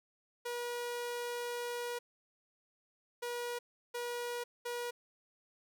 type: tone bursts at uneven times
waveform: sawtooth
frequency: 481.6 Hz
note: B4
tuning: 44 cents flat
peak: -33 dBFS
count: 4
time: 0.45-1.99 / 3.22-3.59 / 3.94-4.44 / 4.65-4.91 s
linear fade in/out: 10 ms
effects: none